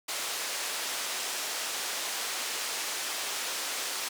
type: band-pass noise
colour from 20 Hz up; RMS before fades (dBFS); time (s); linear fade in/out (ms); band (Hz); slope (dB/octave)
white; -34; 0.08-4.09; 10; 420 to 7700; 12
effects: none